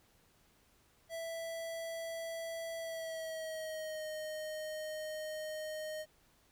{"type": "tone with pitch glide", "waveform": "square", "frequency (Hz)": [660, 619.4], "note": ["E5", "D#5"], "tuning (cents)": [2, -8], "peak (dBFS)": -40, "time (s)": [1.09, 6.06], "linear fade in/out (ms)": 50, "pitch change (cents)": -110, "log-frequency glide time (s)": [2.78, 4.06], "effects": ["pink hiss -69 dBFS RMS until 6.51 s"]}